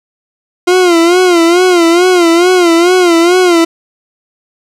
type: tone with vibrato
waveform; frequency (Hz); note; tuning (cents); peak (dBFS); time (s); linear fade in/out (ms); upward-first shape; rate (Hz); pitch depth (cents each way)
40% pulse; 350; F4; +4; -4; 0.67-3.65; 10; sine; 2.3; 95
effects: low-pass 9000 Hz 12 dB/octave + 7-bit